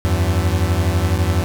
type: beating tone pair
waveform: 40% pulse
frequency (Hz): 82.41 / 94.41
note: E2 / F#2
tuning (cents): 0 / +35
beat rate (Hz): 12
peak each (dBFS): -17 / -17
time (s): 0.05-1.44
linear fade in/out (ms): 0
effects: none